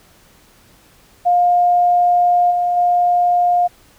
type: tone with level steps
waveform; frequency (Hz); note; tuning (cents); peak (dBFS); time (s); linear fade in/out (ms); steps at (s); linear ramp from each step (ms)
sine; 708; F5; +23; -10 / -14 / -11; 1.25-3.68; 20; 2.5 / 2.76; 20
effects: pink hiss -50 dBFS RMS until 3.98 s